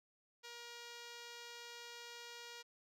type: tone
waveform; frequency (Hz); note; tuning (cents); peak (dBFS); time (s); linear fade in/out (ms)
5% pulse; 474.4; A#4; +30; -38; 0.43-2.63; 20
effects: low-pass 10000 Hz 12 dB/octave